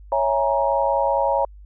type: chord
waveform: sine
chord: A# half-diminished seventh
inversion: first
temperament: equal with one note detuned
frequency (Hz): 554.4 / 659.3 / 830.6 / 941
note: C#5 / E5 / G#5 / A#5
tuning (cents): 0 / 0 / 0 / +16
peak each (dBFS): -21 / -25 / -24 / -22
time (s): 0.12-1.45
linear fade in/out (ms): 2
effects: added 50 Hz sine -40 dBFS peak until 1.65 s